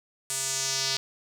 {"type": "tone with band-pass filter sweep", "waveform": "square", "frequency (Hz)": 134.2, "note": "C3", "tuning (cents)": 44, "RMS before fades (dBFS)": -29, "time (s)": [0.3, 0.97], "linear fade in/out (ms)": 0, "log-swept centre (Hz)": [8500, 4700], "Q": 2.6, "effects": []}